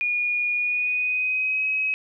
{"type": "tone with pitch glide", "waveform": "sine", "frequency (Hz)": [2442, 2546], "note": ["D#7", "D#7"], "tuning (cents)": [-33, 39], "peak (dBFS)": -21, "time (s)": [0.01, 1.94], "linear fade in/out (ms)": 0, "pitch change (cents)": 72, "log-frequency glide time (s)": [0.55, 1.65], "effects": []}